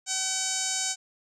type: tone with low-pass filter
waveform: 5% pulse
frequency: 760 Hz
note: F#5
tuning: 46 cents sharp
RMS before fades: -29 dBFS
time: 0.06-0.96 s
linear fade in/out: 50 ms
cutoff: 7100 Hz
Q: 3.8
effects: none